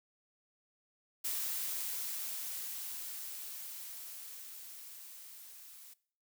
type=noise with level ramp; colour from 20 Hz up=blue; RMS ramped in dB=-36 to -54 dBFS; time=1.24-5.94 s; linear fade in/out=10 ms; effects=noise-tail reverb RT60 0.5 s tail -20 dB re dry